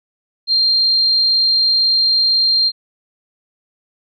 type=tone; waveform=sine; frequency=4186 Hz; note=C8; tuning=in tune; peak=-11 dBFS; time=0.47-2.72 s; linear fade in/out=50 ms; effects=none